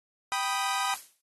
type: chord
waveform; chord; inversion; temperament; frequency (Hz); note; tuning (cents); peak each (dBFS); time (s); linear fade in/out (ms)
sawtooth; G augmented; none; equal; 784 / 987.8 / 1244.5; G5 / B5 / D#6; 0 / 0 / 0; -28; 0.32-0.94; 0
type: noise with exponential decay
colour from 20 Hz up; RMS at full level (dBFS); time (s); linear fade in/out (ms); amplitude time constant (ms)
blue; -34; 0.94-1.21; 5; 57
effects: AAC 32 kbps